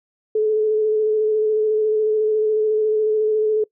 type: tone with vibrato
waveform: sine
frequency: 430.9 Hz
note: A4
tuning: 36 cents flat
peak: -15 dBFS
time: 0.35-3.64 s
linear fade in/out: 5 ms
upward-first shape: square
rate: 14 Hz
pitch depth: 16 cents each way
effects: noise-tail reverb RT60 0.1 s tail -23 dB re dry